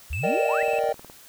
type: exponential sweep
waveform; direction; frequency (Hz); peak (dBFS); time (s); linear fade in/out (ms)
sine; up; 61.74 to 2130; -27; 0.1-0.63; 10
type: tone with vibrato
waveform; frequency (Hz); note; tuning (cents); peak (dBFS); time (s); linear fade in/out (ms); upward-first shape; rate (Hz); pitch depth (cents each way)
triangle; 2627; E7; -7; -29; 0.13-0.79; 0; triangle; 19; 28
type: chord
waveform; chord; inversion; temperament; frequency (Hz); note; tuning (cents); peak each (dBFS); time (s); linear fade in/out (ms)
triangle; Eb major seventh; second; just; 466.7 / 583.4 / 622.3 / 777.8; Bb4 / D5 / Eb5 / G5; +2 / -12 / 0 / -14; -25; 0.23-0.93; 10
type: click train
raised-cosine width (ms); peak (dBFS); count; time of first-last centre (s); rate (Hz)
1; -29; 10; 0.63-1.099; 19.2
effects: white hiss -49 dBFS RMS until 1.28 s